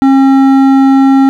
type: tone with hard clipping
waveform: sine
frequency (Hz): 269.9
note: C#4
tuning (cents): -46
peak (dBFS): -5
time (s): 0.02-1.29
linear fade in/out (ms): 0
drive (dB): 10
effects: none